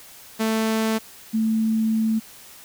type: tone pair in turn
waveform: sawtooth / sine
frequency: 221.2 / 221.2 Hz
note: A3 / A3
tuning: +9 / +9 cents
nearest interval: unison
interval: 0 cents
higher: neither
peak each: -16 / -18 dBFS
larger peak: first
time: 0.39-0.99 / 1.33-2.2 s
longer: second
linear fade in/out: 20 ms
effects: white hiss -45 dBFS RMS until 2.64 s